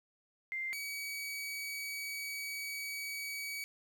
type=tone pair in turn; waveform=sine / sawtooth; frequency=2093 / 2269 Hz; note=C7 / C#7; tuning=0 / +40 cents; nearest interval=minor second; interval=140 cents; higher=second; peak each=-35 / -35 dBFS; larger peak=neither; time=0.52-0.73 / 0.73-3.64 s; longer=second; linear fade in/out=0 ms; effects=11-bit